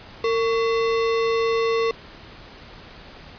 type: tone with sample-and-hold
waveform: sine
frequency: 456.2 Hz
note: A#4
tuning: 37 cents flat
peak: -18 dBFS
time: 0.24-1.91 s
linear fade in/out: 2 ms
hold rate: 1575 Hz
effects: pink hiss -43 dBFS RMS until 3.38 s + resampled to 11025 Hz